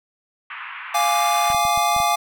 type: band-pass noise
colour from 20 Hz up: pink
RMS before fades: -34 dBFS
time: 0.5-1.53 s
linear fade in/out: 5 ms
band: 980 to 2800 Hz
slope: 48 dB/octave
type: chord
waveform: square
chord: D diminished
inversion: first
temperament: equal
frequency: 698.5 / 830.6 / 1174.7 Hz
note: F5 / Ab5 / D6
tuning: 0 / 0 / 0 cents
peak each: -22 dBFS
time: 0.94-2.16 s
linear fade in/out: 10 ms
type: clicks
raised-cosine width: 5 ms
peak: -23 dBFS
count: 6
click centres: 1.502 / 1.547 / 1.652 / 1.776 / 1.964 / 2.002 s
effects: none